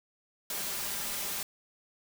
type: noise with comb filter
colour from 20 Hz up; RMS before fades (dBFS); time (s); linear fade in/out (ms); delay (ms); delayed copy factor
white; -35; 0.5-1.43; 2; 5; +0.5
effects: none